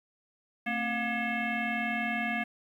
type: tone with frequency modulation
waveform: sine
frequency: 1195 Hz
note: D6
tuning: 30 cents sharp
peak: -28 dBFS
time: 0.66-2.44 s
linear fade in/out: 10 ms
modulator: 486 Hz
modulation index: 2.7
effects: 10-bit